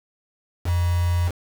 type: tone with quantisation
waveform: sine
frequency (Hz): 87.31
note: F2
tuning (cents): 0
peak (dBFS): -18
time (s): 0.64-1.32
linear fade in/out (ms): 50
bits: 5
effects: none